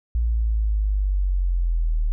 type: linear sweep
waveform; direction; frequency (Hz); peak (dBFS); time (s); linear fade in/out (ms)
sine; down; 58.27 to 38.03; -18; 0.15-2.12; 0
effects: none